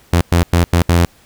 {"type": "tone bursts at uneven times", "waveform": "sawtooth", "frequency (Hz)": 86, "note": "F2", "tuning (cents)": -26, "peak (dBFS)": -5, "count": 5, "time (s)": [[0.13, 0.21], [0.32, 0.43], [0.53, 0.64], [0.73, 0.82], [0.89, 1.05]], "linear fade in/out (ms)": 0, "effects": ["pink hiss -49 dBFS RMS until 1.25 s"]}